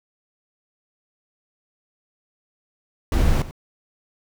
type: noise with echo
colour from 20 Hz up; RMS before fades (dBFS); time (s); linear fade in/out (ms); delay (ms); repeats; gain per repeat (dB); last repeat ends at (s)
brown; -17; 3.12-3.42; 2; 91; 1; -15; 3.511
effects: none